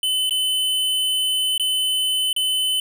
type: tone with dropouts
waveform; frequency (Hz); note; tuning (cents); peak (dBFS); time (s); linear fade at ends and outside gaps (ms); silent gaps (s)
square; 3030; F#7; +40; -19; 0.03-2.8; 2; 0.295-0.308 / 1.579-1.597 / 2.33-2.363
effects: none